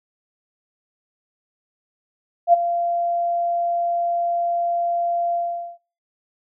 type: tone with ADSR envelope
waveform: sine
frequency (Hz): 690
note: F5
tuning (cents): -21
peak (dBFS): -7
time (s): 2.47-5.78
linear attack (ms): 63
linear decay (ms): 16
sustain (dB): -12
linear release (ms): 440
effects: noise-tail reverb RT60 0.4 s tail -23 dB re dry